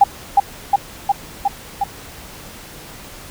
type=tone with echo; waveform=sine; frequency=802 Hz; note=G5; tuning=39 cents sharp; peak=-4 dBFS; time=0.01-0.04 s; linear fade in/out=5 ms; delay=360 ms; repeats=5; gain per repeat=-2 dB; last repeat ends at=1.84 s; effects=pink hiss -37 dBFS RMS until 3.3 s